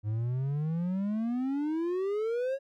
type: exponential sweep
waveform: triangle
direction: up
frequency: 103.3 to 554.4 Hz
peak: -26 dBFS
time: 0.03-2.59 s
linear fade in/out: 50 ms
effects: none